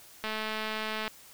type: click train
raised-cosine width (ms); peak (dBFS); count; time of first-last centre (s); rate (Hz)
0.3; -18; 183; 0.24-1.079; 217
effects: white hiss -53 dBFS RMS until 1.33 s